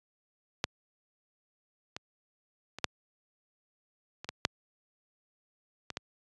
clicks, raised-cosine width 0.2 ms, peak -9 / -20 / -23 / -8 / -23 / -18 / -6 / -20 / -16 dBFS, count 9, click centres 0.641 / 1.965 / 2.786 / 2.843 / 4.245 / 4.29 / 4.451 / 5.903 / 5.971 s, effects high-pass 80 Hz 12 dB/octave + resampled to 24000 Hz

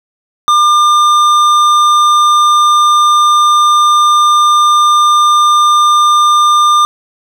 sine tone with tanh clipping, 1200 Hz, D6, 37 cents sharp, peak -7 dBFS, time 0.48-6.85 s, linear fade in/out 0 ms, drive 13 dB, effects none

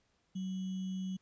sine tone with sample-and-hold, 187.8 Hz, F#3, 26 cents sharp, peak -35 dBFS, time 0.35-1.17 s, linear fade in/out 10 ms, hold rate 3150 Hz, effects pink hiss -75 dBFS RMS until 1.21 s + resampled to 16000 Hz

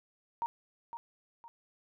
sine tone with echo, 932.3 Hz, A#5, in tune, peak -30 dBFS, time 0.42-0.46 s, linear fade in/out 0 ms, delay 510 ms, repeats 2, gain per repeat -9 dB, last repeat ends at 1.48 s, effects none

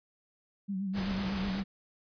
sine tone with vibrato, 193.5 Hz, G3, 22 cents flat, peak -31 dBFS, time 0.68-1.64 s, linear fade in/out 20 ms, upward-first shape sine, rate 8 Hz, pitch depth 64 cents each way
pink noise, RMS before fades -38 dBFS, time 0.93-1.64 s, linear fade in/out 50 ms
effects resampled to 11025 Hz

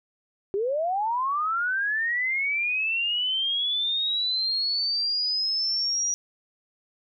sine linear sweep, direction up, 377.8 to 5790 Hz, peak -23 dBFS, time 0.54-6.14 s, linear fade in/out 0 ms, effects none

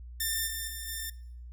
5% pulse tone with level steps, 1794 Hz, A6, 33 cents sharp, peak -18 / -23 / -27 / -24 dBFS, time 0.2-1.1 s, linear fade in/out 5 ms, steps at 0.46 / 0.67 / 0.87 s, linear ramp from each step 20 ms, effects noise-tail reverb RT60 0.7 s tail -22 dB re dry + added 60 Hz sine -42 dBFS peak until 1.52 s

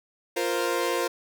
sawtooth chord, F suspended fourth, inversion none, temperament equal, 349.2 / 466.2 / 523.3 Hz, F4 / Bb4 / C5, 0 / 0 / 0 cents, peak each -25 dBFS, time 0.36-1.08 s, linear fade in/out 10 ms, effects none

